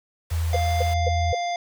pink high-pass noise, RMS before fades -40 dBFS, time 0.3-0.94 s, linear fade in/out 5 ms, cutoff 450 Hz, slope 96 dB/octave
sine tone with pitch glide, 82.41 to 83.03 Hz, E2 to E2, 0 to +13 cents, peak -21 dBFS, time 0.31-1.33 s, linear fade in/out 10 ms, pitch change +13 cents, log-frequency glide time 0.59-1.04 s
harmonic tone, 698.5 Hz, F5, in tune, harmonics 1 / 3 / 5 / 7 / 9, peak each -24 / -34 / -38 / -41 / -43 dBFS, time 0.53-1.56 s, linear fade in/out 2 ms
sine tone bursts, 505 Hz, B4, 39 cents sharp, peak -20 dBFS, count 4, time 0.54-1.348 s, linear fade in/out 5 ms, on 22 ms, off 240 ms
effects none

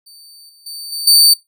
sawtooth tone with level steps, 4576 Hz, D8, 46 cents flat, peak -37 / -43 / -25 / -19 / -4 dBFS, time 0.06-1.34 s, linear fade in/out 10 ms, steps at 0.49 / 0.66 / 0.92 / 1.07 s, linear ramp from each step 5 ms, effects noise-tail reverb RT60 0.2 s tail -19 dB re dry

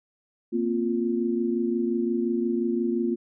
sine chord, Bb suspended second, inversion none, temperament equal with one note detuned, 233.1 / 258.8 / 349.2 Hz, Bb3 / C4 / F4, 0 / -19 / 0 cents, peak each -26 / -30 / -26 dBFS, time 0.52-3.16 s, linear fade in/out 20 ms, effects none

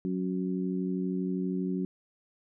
harmonic tone, 92.5 Hz, F#2, in tune, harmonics 2 / 3 / 4, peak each -30 / -34 / -36 dBFS, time 0.05-1.85 s, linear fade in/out 0 ms, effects none

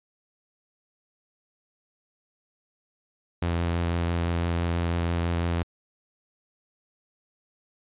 sawtooth tone with vibrato, 85.3 Hz, F2, 40 cents flat, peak -20 dBFS, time 3.42-5.63 s, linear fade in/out 5 ms, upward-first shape sine, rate 6 Hz, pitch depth 14 cents each way, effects resampled to 8000 Hz

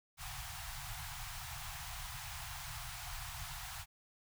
pink band-stop noise, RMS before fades -45 dBFS, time 0.17-3.86 s, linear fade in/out 50 ms, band 150 to 690 Hz, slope 96 dB/octave, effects none

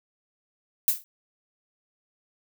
violet noise with exponential decay, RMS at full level -17 dBFS, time 0.88-1.04 s, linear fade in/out 0 ms, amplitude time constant 34 ms, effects none

